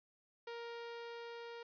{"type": "tone with level ramp", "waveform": "sawtooth", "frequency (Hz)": 468.4, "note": "A#4", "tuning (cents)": 8, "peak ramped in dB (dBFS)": [-40, -43], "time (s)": [0.47, 1.63], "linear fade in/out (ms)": 5, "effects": ["resampled to 11025 Hz"]}